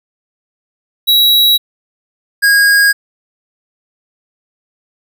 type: tone pair in turn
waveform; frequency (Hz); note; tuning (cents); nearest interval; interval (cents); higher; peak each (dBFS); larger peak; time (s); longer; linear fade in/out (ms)
square; 3877 / 1636.2; B7 / G#6; -33 / -26; octave + minor third; 1493; first; -7; neither; 1.07-1.58 / 2.42-2.93; neither; 20
effects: none